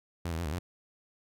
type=tone with pitch steps; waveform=sawtooth; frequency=85.5 / 80.6 / 86.4 / 73.9 / 88.7 Hz; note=F2 / E2 / F2 / D2 / F2; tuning=-36 / -38 / -18 / +11 / +27 cents; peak=-28 dBFS; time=0.25-0.59 s; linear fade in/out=5 ms; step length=68 ms; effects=none